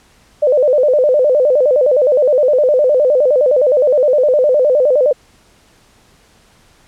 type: tone with vibrato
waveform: sine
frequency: 550 Hz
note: C#5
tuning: 14 cents flat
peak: -8 dBFS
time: 0.42-5.13 s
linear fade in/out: 10 ms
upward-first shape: square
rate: 9.7 Hz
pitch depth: 140 cents each way
effects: pink hiss -50 dBFS RMS until 6.87 s + low-pass 10000 Hz 12 dB/octave